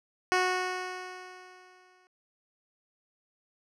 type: tone with exponential decay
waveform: 10% pulse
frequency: 367.2 Hz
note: F#4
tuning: 13 cents flat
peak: -14 dBFS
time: 0.32-2.07 s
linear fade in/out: 0 ms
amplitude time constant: 380 ms
effects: low-pass 6000 Hz 12 dB/octave